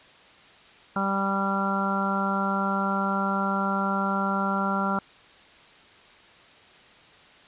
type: harmonic tone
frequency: 196 Hz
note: G3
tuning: in tune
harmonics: 1 / 2 / 3 / 4 / 5 / 6 / 7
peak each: -27 / -37 / -34 / -32 / -32 / -35 / -28 dBFS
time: 0.96-4.99 s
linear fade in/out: 2 ms
effects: white hiss -52 dBFS RMS until 7.47 s + resampled to 8000 Hz